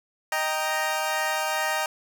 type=chord; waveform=20% pulse; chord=Eb major; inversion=none; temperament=equal; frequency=622.3 / 784 / 932.3 Hz; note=Eb5 / G5 / Bb5; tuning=0 / 0 / 0 cents; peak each=-24 dBFS; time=0.32-1.86 s; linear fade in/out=2 ms; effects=none